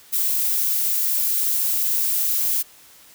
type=noise; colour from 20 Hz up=violet; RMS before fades=-21 dBFS; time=0.12-2.63 s; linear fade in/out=20 ms; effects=white hiss -49 dBFS RMS until 3.14 s

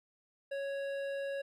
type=tone with hard clipping; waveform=triangle; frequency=554.4 Hz; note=C#5; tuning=in tune; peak=-37 dBFS; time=0.51-1.42 s; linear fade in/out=10 ms; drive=15 dB; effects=none

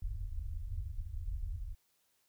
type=low-pass noise; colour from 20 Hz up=pink; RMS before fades=-39 dBFS; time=0.02-1.75 s; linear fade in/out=5 ms; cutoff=100 Hz; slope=96 dB/octave; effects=white hiss -75 dBFS RMS until 2.28 s

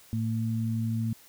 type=tone pair together; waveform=sine; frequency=112.7 / 225.2 Hz; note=A2 / A3; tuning=+42 / +40 cents; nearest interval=octave; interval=1198 cents; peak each=-28 / -30 dBFS; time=0.13-1.13 s; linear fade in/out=0 ms; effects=white hiss -55 dBFS RMS until 1.28 s

